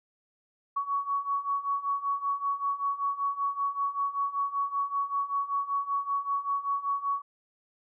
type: beating tone pair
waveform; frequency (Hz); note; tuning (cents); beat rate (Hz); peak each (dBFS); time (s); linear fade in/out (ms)
sine; 1118 / 1123.2; C#6 / C#6; +14 / +22; 5.2; -32 / -29; 0.76-7.22; 10
effects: none